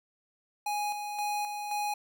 square tone with tremolo, 830 Hz, G#5, 1 cent flat, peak -30 dBFS, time 0.66-1.94 s, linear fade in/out 5 ms, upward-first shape square, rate 1.9 Hz, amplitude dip 45%, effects none

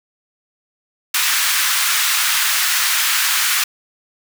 pink high-pass noise, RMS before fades -17 dBFS, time 1.14-3.64 s, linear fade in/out 5 ms, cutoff 1300 Hz, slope 24 dB/octave, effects none

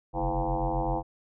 sine tone with frequency modulation, 419.2 Hz, G#4, 16 cents sharp, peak -25 dBFS, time 0.13-1.03 s, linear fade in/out 50 ms, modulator 92.3 Hz, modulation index 5.3, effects none

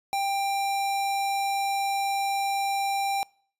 square tone, 791 Hz, G5, 15 cents sharp, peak -25 dBFS, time 0.13-3.23 s, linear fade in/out 0 ms, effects noise-tail reverb RT60 0.5 s tail -26 dB re dry + resampled to 32000 Hz

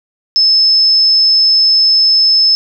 sine tone, 5230 Hz, E8, 15 cents flat, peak -6 dBFS, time 0.36-2.55 s, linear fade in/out 0 ms, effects none

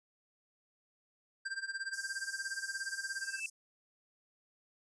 square tone with tremolo, 1581 Hz, G6, 14 cents sharp, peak -35 dBFS, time 1.45-3.4 s, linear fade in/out 10 ms, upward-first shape sine, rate 17 Hz, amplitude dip 85%
pink high-pass noise, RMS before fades -46 dBFS, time 1.93-3.5 s, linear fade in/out 5 ms, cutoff 5000 Hz, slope 96 dB/octave
triangle tone with exponential growth, 2637 Hz, E7, in tune, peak -31 dBFS, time 3.21-3.46 s, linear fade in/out 2 ms, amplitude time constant 53 ms
effects resampled to 22050 Hz

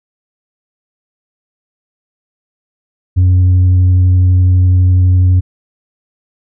sine tone with tanh clipping, 91.2 Hz, F#2, 24 cents flat, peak -6 dBFS, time 3.16-5.41 s, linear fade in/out 20 ms, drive 2 dB, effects none

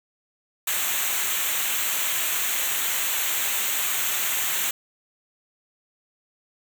white noise with comb filter, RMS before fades -25 dBFS, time 0.67-4.71 s, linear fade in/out 5 ms, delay 0.2 ms, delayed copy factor -0.75, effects none

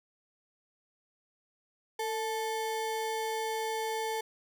square ring-modulated tone, 659.3 Hz, E5, in tune, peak -29 dBFS, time 1.99-4.21 s, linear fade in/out 5 ms, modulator 211 Hz, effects none

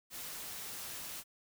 white noise, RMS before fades -44 dBFS, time 0.1-1.24 s, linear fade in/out 50 ms, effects none

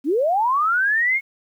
sine linear sweep, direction up, 249.7 to 2200 Hz, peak -16 dBFS, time 0.04-1.21 s, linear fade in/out 50 ms, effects 9-bit

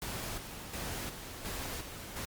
pink noise with tremolo, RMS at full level -39 dBFS, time 0.02-2.25 s, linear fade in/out 0 ms, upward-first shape square, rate 1.4 Hz, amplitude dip 50%, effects Opus 48 kbps

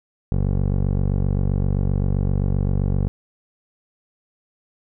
15% pulse tone with low-pass filter, 47.67 Hz, G1, 48 cents flat, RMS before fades -20 dBFS, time 0.32-3.08 s, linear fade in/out 0 ms, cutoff 440 Hz, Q 0.55, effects none

